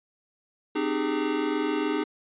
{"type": "chord", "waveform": "square", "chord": "Ab major seventh", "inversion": "first", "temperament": "equal with one note detuned", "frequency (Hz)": [261.6, 305.1, 392, 415.3], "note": ["C4", "Eb4", "G4", "Ab4"], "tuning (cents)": [0, -34, 0, 0], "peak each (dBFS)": [-34, -28, -34, -31], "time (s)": [0.75, 2.04], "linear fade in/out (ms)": 10, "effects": ["resampled to 8000 Hz"]}